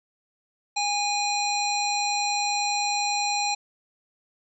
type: harmonic tone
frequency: 821 Hz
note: G#5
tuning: 20 cents flat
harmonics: 1 / 3 / 5 / 7 / 9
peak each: -26 / -30 / -29 / -36 / -33 dBFS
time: 0.76-3.55 s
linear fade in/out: 10 ms
effects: none